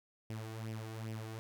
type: tone with flanger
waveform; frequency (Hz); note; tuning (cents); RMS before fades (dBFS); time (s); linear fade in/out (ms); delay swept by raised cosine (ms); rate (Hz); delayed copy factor
sawtooth; 110.8; A2; +13; -43; 0.3-1.39; 0; 0.36 to 2.76; 2.5; +0.65
effects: none